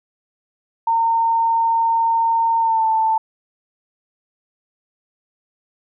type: tone with pitch glide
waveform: sine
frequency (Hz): 914 to 886.4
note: A#5 to A5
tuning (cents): -34 to +13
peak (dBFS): -14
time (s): 0.87-3.18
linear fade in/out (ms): 5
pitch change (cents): -53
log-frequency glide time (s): 2.59-2.87
effects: none